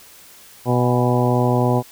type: harmonic tone with a mistuned harmonic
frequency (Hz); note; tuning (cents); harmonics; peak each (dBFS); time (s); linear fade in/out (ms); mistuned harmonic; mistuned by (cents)
123.6; B2; +2; 1 / 2 / 3 / 4 / 5 / 6 / 7 / 8; -18 / -21 / -23 / -24 / -25 / -26 / -26 / -27; 0.65-1.83; 50; 7; -62
effects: white hiss -45 dBFS RMS until 1.91 s